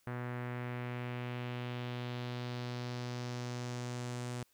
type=tone with low-pass filter sweep; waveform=sawtooth; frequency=122.7 Hz; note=B2; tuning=11 cents flat; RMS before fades=-40 dBFS; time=0.07-4.43 s; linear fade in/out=0 ms; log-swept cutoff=1700 to 8600 Hz; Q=1.9; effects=white hiss -72 dBFS RMS until 4.53 s